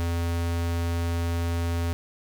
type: tone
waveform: square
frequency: 84.9 Hz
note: F2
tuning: 48 cents flat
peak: -25 dBFS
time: 0-1.93 s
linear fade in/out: 0 ms
effects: none